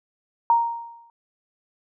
sine tone with exponential decay, 932.3 Hz, A#5, in tune, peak -12 dBFS, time 0.5-1.1 s, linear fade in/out 1 ms, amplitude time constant 130 ms, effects none

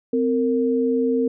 sine tone pair together, 257.9 / 459.5 Hz, C4 / A#4, -25 / -25 cents, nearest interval minor seventh, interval 1000 cents, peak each -20 dBFS, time 0.13-1.28 s, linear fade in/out 5 ms, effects none

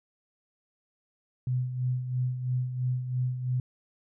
sine tone with tremolo, 126.3 Hz, B2, 39 cents sharp, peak -24 dBFS, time 1.47-3.6 s, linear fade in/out 2 ms, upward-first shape sine, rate 3 Hz, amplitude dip 60%, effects none

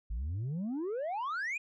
sine exponential sweep, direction up, 49 to 2531 Hz, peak -30 dBFS, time 0.1-1.58 s, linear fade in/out 10 ms, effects tanh soft clip ceiling -32 dBFS

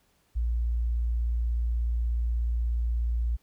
sine tone, 58.3 Hz, A#1, 1 cent sharp, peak -24 dBFS, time 0.35-3.37 s, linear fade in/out 20 ms, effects pink hiss -68 dBFS RMS until 3.42 s

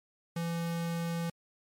square tone, 168.4 Hz, E3, 37 cents sharp, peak -32 dBFS, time 0.36-1.3 s, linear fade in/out 5 ms, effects MP3 64 kbps

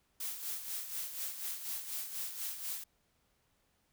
blue noise with tremolo, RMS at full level -38 dBFS, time 0.2-2.84 s, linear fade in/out 5 ms, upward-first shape sine, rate 4.1 Hz, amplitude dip 60%, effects pink hiss -75 dBFS RMS until 3.92 s

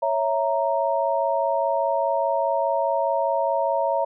sine chord, A# diminished, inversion first, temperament equal, 554.4 / 659.3 / 932.3 Hz, C#5 / E5 / A#5, 0 / 0 / 0 cents, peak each -24 dBFS, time 0.02-4.05 s, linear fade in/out 10 ms, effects none

